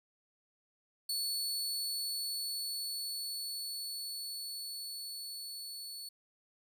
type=tone with level ramp; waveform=sawtooth; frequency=4428 Hz; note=C#8; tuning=3 cents flat; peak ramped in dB=-30 to -40 dBFS; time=1.09-6.09 s; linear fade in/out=5 ms; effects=none